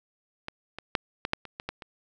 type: clicks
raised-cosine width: 0.3 ms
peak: -18 / -21 / -7 / -13 / -8 / -25 / -19 / -16 / -25 dBFS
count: 9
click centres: 0.484 / 0.786 / 0.952 / 1.251 / 1.334 / 1.453 / 1.599 / 1.69 / 1.822 s
effects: none